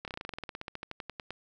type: slowing click train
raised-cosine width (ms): 0.3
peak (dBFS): -22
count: 22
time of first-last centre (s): 0.05-1.306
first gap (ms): 28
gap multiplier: 1.07
effects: none